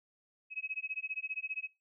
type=tone with tremolo; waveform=sine; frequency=2552 Hz; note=D#7; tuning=43 cents sharp; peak=-33 dBFS; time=0.5-1.69 s; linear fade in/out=50 ms; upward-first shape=sine; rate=15 Hz; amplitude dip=100%; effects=noise-tail reverb RT60 0.2 s tail -17 dB re dry